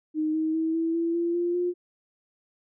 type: tone with pitch steps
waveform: sine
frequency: 310 / 316 / 322 / 328.2 / 334.6 / 341 / 347.6 / 354.3 Hz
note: D#4 / D#4 / E4 / E4 / E4 / F4 / F4 / F4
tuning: -6 / +27 / -41 / -8 / +26 / -41 / -8 / +25 cents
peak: -23 dBFS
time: 0.14-1.74 s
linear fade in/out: 50 ms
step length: 200 ms
effects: none